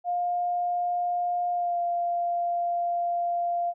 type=tone with pitch glide; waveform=sine; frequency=707 to 694.9 Hz; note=F5 to F5; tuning=+21 to -9 cents; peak=-24 dBFS; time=0.04-3.74 s; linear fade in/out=50 ms; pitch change=-30 cents; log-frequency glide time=1.52-1.79 s; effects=none